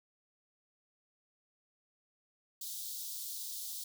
white high-pass noise, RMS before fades -42 dBFS, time 2.61-3.84 s, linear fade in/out 5 ms, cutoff 3500 Hz, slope 48 dB/octave, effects none

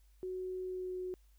sine tone with pitch glide, 370 to 366.8 Hz, F#4 to F#4, 0 to -15 cents, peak -37 dBFS, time 0.23-1.14 s, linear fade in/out 0 ms, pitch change -15 cents, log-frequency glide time 0.63-0.96 s, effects added 50 Hz sine -61 dBFS peak until 1.38 s + white hiss -75 dBFS RMS until 1.38 s

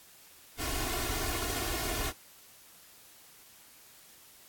pink noise with comb filter, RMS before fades -33 dBFS, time 0.57-2.13 s, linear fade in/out 50 ms, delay 2.8 ms, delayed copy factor +0.85, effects white hiss -56 dBFS RMS until 4.48 s + AAC 64 kbps

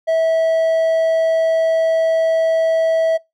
triangle tone, 650 Hz, E5, 24 cents flat, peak -11 dBFS, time 0.07-3.18 s, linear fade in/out 20 ms, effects noise-tail reverb RT60 0.2 s tail -24 dB re dry

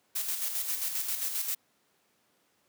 blue noise with tremolo, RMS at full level -31 dBFS, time 0.15-1.55 s, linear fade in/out 10 ms, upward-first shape square, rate 7.5 Hz, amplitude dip 45%, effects pink hiss -70 dBFS RMS until 2.68 s + high-pass 200 Hz 12 dB/octave

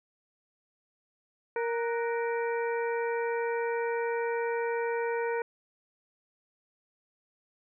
harmonic tone with a mistuned harmonic, 466.2 Hz, A#4, in tune, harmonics 1 / 2 / 3 / 4 / 5, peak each -29 / -35 / -39 / -41 / -43 dBFS, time 1.56-5.42 s, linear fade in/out 2 ms, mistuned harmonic 3, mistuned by +97 cents, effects none

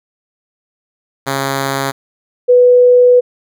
5% pulse / sine tone pair in turn, 136.7 / 493.8 Hz, C#3 / B4, -24 / 0 cents, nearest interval octave + minor seventh, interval 2224 cents, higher second, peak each -4 dBFS, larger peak neither, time 1.26-1.92 / 2.48-3.21 s, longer second, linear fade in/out 20 ms, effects none

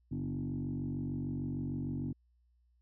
sine tone with frequency modulation, 196 Hz, G3, in tune, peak -33 dBFS, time 0.11-2.13 s, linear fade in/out 10 ms, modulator 46.6 Hz, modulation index 2.3, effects tanh soft clip ceiling -29 dBFS + added 60 Hz sine -67 dBFS peak until 2.81 s

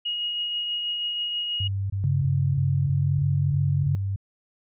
sine tone with tremolo, 2882 Hz, F#7, 46 cents flat, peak -24 dBFS, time 0.05-1.68 s, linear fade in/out 10 ms, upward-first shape triangle, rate 6.2 Hz, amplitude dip 30%
sine tone bursts, 98 Hz, G2, in tune, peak -24 dBFS, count 8, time 1.6-4.161 s, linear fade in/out 5 ms, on 300 ms, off 23 ms
sine tone with pitch glide, 138.59 to 141.91 Hz, C#3 to C#3, 0 to +41 cents, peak -21 dBFS, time 2.04-3.95 s, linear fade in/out 0 ms, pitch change +41 cents, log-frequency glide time 2.59-3.27 s
effects none

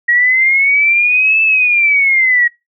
sine linear two-way sweep, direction up then down, 1897 to 2639 to 1897 Hz, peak -8 dBFS, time 0.08-2.48 s, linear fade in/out 10 ms, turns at 1.42 s, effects noise-tail reverb RT60 0.2 s tail -22 dB re dry

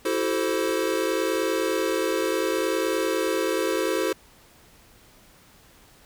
square chord, F# half-diminished seventh, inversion third, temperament equal with one note detuned, 329.6 / 379.3 / 440 / 523.3 Hz, E4 / F#4 / A4 / C5, 0 / +43 / 0 / 0 cents, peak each -29 dBFS, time 0.05-4.13 s, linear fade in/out 5 ms, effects pink hiss -54 dBFS RMS until 6.05 s

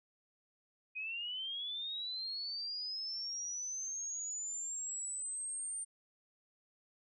sine linear sweep, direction up, 2489 to 8900 Hz, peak -38 dBFS, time 0.95-5.85 s, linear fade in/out 20 ms, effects none

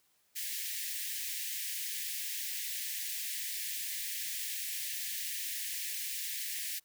white high-pass noise, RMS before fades -38 dBFS, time 0.35-6.8 s, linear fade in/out 20 ms, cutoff 1700 Hz, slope 96 dB/octave, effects white hiss -72 dBFS RMS until 6.84 s

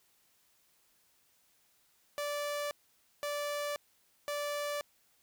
sawtooth tone bursts, 583 Hz, D5, 13 cents flat, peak -30 dBFS, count 3, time 2.18-4.81 s, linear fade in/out 0 ms, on 530 ms, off 520 ms, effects white hiss -70 dBFS RMS until 5.22 s

